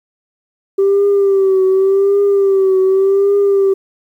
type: tone with vibrato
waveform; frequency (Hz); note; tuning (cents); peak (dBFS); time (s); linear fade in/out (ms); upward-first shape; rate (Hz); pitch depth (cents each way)
sine; 390.1; G4; -8; -7; 0.78-3.74; 10; triangle; 0.87; 63
effects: tanh soft clip ceiling -6 dBFS + 8-bit